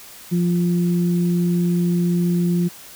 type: tone pair together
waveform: sine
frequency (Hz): 174.61 / 349.2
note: F3 / F4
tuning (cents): 0 / 0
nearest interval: octave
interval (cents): 1200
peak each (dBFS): -16 / -26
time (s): 0.31-2.69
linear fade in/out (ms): 20
effects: white hiss -41 dBFS RMS until 2.95 s